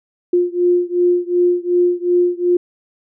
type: beating tone pair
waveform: sine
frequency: 352.8 / 355.5 Hz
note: F4 / F4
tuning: +18 / +31 cents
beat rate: 2.7 Hz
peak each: -15 / -16 dBFS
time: 0.33-2.57 s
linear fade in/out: 5 ms
effects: none